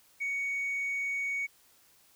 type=tone; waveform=sine; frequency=2234 Hz; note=C#7; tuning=13 cents sharp; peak=-28 dBFS; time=0.2-1.47 s; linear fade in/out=20 ms; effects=tanh soft clip ceiling -28 dBFS + white hiss -63 dBFS RMS until 2.15 s